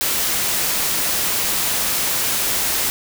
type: noise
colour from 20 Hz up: white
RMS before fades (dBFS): -20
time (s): 0.01-2.9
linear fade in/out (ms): 0
effects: none